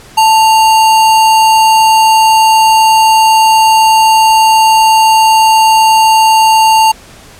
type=tone with sample-and-hold; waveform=sine; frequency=884 Hz; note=A5; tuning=8 cents sharp; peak=-3 dBFS; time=0.17-6.92 s; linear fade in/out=10 ms; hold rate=3675 Hz; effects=pink hiss -36 dBFS RMS until 7.39 s + low-pass 11000 Hz 12 dB/octave